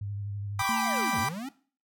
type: tone with vibrato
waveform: sine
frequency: 101.3 Hz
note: G#2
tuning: 43 cents flat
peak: -32 dBFS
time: 0.01-0.62 s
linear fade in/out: 5 ms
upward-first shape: sine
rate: 12 Hz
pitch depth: 28 cents each way
type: chord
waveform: 30% pulse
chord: G major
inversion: none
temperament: equal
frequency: 784 / 987.8 / 1174.7 Hz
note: G5 / B5 / D6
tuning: 0 / 0 / 0 cents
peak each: -29 dBFS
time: 0.59-1.29 s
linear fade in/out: 5 ms
type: linear two-way sweep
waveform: square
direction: down then up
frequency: 1256 to 82.41 to 284.7 Hz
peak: -35 dBFS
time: 0.59-1.49 s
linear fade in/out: 5 ms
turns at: 1.19 s
type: tone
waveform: sine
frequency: 226.6 Hz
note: A#3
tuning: 49 cents flat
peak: -31 dBFS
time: 0.69-1.24 s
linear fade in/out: 0 ms
effects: noise-tail reverb RT60 0.4 s tail -17 dB re dry